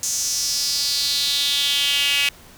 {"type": "tone with high-pass filter sweep", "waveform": "sawtooth", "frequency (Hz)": 283.4, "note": "C#4", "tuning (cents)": 38, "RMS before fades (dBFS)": -21, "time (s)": [0.03, 2.29], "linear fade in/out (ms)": 2, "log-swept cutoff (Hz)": [6500, 2600], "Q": 4.5, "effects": ["pink hiss -46 dBFS RMS until 2.57 s"]}